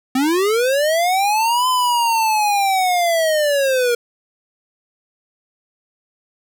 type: linear two-way sweep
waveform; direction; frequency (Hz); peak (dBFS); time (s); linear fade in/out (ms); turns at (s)
square; up then down; 250.5 to 1023 to 469.8; -15; 0.15-3.95; 5; 1.68
effects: none